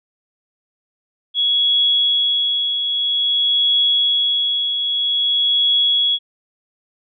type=tone with tremolo; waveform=sine; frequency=3348 Hz; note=G#7; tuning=13 cents sharp; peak=-12 dBFS; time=1.34-6.19 s; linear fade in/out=50 ms; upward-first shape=triangle; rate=0.51 Hz; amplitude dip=50%; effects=none